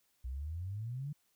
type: exponential sweep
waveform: sine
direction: up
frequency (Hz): 60.3 to 151.5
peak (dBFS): -37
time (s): 0.24-1.13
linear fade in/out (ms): 10
effects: white hiss -75 dBFS RMS until 1.35 s